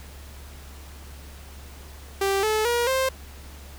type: tone with pitch steps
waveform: sawtooth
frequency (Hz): 392 / 432.4 / 477.1 / 526.3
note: G4 / A4 / A#4 / C5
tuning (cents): 0 / -30 / +40 / +10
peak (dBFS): -17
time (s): 2.21-3.09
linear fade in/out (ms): 5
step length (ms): 220
effects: added 70 Hz sine -41 dBFS peak until 3.78 s + pink hiss -47 dBFS RMS until 3.78 s